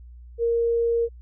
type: tone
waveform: sine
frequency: 466.2 Hz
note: A#4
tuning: in tune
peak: -19 dBFS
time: 0.38-1.09 s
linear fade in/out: 50 ms
effects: added 60 Hz sine -41 dBFS peak until 1.21 s